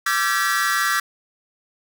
45% pulse tone cluster, 1169 / 1350 / 1566 / 1691 / 1935 Hz, D6 / E6 / G6 / G#6 / B6, -8 / +41 / -2 / +31 / -36 cents, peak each -25 dBFS, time 0.06-1 s, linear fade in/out 5 ms, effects none

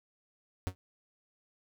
45% pulse tone with exponential decay, 92.4 Hz, F#2, 2 cents flat, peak -26 dBFS, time 0.67-0.75 s, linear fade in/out 0 ms, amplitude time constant 17 ms, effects none

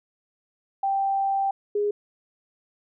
sine tone pair in turn, 784 / 412.9 Hz, G5 / G#4, 0 / -10 cents, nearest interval major seventh, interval 1110 cents, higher first, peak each -21 dBFS, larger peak neither, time 0.83-1.51 / 1.75-1.91 s, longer first, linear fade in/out 5 ms, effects none

